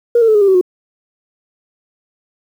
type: tone with pitch steps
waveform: sine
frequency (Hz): 474.4 / 453.8 / 434 / 415.1 / 397.1 / 379.8 / 363.3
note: A#4 / A#4 / A4 / G#4 / G4 / F#4 / F#4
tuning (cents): +30 / -47 / -24 / -1 / +22 / +45 / -32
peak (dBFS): -6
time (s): 0.15-0.612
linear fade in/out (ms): 5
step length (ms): 66
effects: tanh soft clip ceiling -2 dBFS + 7-bit